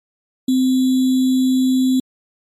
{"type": "tone with sample-and-hold", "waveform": "sine", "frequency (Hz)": 258.4, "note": "C4", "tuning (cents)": -21, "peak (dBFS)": -12, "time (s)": [0.48, 2], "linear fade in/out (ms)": 5, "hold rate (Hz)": 3675, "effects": ["MP3 64 kbps"]}